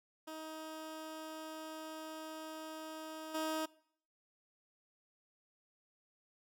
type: tone with level steps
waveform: 15% pulse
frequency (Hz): 315.2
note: D#4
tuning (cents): +23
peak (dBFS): -38 / -29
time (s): 0.27-3.66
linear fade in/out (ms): 10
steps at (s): 3.34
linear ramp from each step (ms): 10
effects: noise-tail reverb RT60 0.6 s tail -22 dB re dry